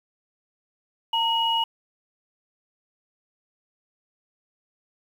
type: tone pair together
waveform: sine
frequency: 914.5 / 2901 Hz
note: A#5 / F#7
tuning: -33 / -35 cents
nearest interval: octave + minor sixth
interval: 1998 cents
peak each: -23 dBFS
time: 1.13-1.64 s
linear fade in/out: 5 ms
effects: 8-bit